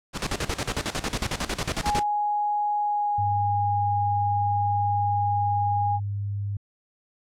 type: noise with tremolo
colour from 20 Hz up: pink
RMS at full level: -26 dBFS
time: 0.13-2.04 s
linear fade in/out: 50 ms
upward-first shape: square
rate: 11 Hz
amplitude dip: 80%
type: tone with pitch glide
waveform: sine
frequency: 830.6 to 819.6 Hz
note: G#5 to G#5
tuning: 0 to -23 cents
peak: -22 dBFS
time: 1.83-6 s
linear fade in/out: 50 ms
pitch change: -23 cents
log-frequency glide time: 2.79-3.52 s
type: tone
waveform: sine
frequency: 101.1 Hz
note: G#2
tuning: 46 cents flat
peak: -26 dBFS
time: 3.18-6.57 s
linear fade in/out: 5 ms
effects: low-pass 8000 Hz 12 dB/octave